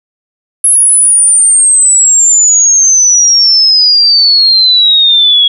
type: exponential sweep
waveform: sine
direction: down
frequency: 10820 to 3317 Hz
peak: -3 dBFS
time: 0.64-5.48 s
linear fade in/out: 5 ms
effects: none